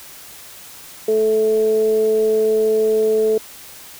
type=tone with frequency modulation; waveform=sine; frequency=436.5 Hz; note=A4; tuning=14 cents flat; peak=-13 dBFS; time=1.08-3.38 s; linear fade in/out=5 ms; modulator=219 Hz; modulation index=0.32; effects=white hiss -39 dBFS RMS until 3.99 s